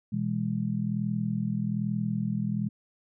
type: chord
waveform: sine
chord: E major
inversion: second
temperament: just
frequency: 123.61 / 164.81 / 206 Hz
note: B2 / E3 / G#3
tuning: +2 / 0 / -14 cents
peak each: -32 / -32 / -29 dBFS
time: 0.12-2.69 s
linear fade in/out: 10 ms
effects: none